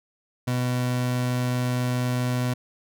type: tone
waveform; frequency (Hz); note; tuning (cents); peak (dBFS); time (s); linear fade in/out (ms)
30% pulse; 124.6; B2; +16; -20; 0.47-2.54; 10
effects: none